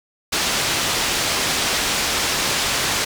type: low-pass noise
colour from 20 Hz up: white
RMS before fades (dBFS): -21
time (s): 0.32-3.05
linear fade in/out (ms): 10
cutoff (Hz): 5800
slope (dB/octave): 12
effects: none